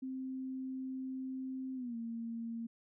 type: tone with pitch glide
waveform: sine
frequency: 261.5 to 230.3 Hz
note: C4 to A#3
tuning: -1 to -21 cents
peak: -38 dBFS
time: 0.02-2.67 s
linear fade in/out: 10 ms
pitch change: -220 cents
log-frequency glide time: 1.75-1.96 s
effects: none